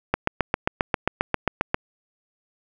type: click train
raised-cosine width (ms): 0.5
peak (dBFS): -4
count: 13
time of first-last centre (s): 0.14-1.744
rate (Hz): 7.48
effects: none